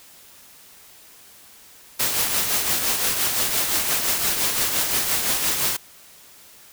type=noise with tremolo; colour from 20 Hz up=white; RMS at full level=-20 dBFS; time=1.99-5.77 s; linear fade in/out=10 ms; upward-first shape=triangle; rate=5.8 Hz; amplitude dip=50%; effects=white hiss -48 dBFS RMS until 6.72 s